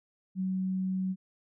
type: tone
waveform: sine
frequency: 187.7 Hz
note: F#3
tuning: 25 cents sharp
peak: -28 dBFS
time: 0.35-1.16 s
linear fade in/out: 50 ms
effects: none